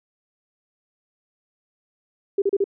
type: tone bursts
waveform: sine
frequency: 396.8 Hz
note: G4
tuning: 21 cents sharp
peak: -16 dBFS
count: 4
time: 2.38-2.642 s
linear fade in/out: 5 ms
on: 40 ms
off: 34 ms
effects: none